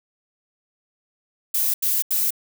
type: noise bursts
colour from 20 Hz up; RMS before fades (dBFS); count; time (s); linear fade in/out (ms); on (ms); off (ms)
violet; -21; 3; 1.54-2.306; 5; 200; 83
effects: none